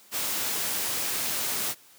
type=noise; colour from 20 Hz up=white; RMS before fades=-29 dBFS; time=0.11-1.75 s; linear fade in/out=50 ms; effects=white hiss -55 dBFS RMS until 1.98 s + high-pass 100 Hz 12 dB/octave